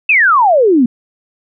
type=exponential sweep; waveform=sine; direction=down; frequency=2700 to 227.7 Hz; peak=-6 dBFS; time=0.09-0.86 s; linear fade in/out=5 ms; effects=none